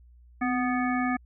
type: harmonic tone with a mistuned harmonic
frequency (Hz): 246.9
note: B3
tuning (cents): 0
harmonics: 1 / 3 / 5 / 7 / 9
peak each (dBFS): -26 / -31 / -33 / -34 / -36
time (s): 0.41-1.17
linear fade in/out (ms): 10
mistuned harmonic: 1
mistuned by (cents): +48
effects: added 60 Hz sine -51 dBFS peak until 1.25 s